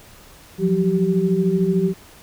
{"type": "tone cluster", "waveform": "sine", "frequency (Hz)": [173.3, 186.7, 386.6], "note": ["F3", "F#3", "G4"], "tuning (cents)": [-13, 16, -24], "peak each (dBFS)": -20, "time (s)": [0.58, 1.94], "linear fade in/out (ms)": 50, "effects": ["pink hiss -46 dBFS RMS until 2.22 s"]}